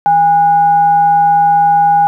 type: tone with frequency modulation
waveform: sine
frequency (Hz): 815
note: G#5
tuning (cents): -33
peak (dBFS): -6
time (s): 0.06-2.07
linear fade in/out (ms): 0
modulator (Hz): 654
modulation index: 0.21
effects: 8-bit